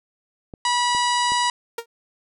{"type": "clicks", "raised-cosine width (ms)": 2, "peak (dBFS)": -23, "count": 3, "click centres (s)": [0.538, 0.949, 1.32]}
{"type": "harmonic tone", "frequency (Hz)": 973, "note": "B5", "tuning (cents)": -26, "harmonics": [1, 2, 3, 4, 5, 6, 7, 8, 9, 10], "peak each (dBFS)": [-20, -27, -28, -29, -30, -37, -37, -34, -37, -41], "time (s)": [0.65, 1.5], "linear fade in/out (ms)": 2}
{"type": "tone with exponential decay", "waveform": "sawtooth", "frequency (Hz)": 465.2, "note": "A#4", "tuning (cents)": -4, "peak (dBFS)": -19, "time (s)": [1.78, 1.86], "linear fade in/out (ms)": 5, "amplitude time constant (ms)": 17}
{"effects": []}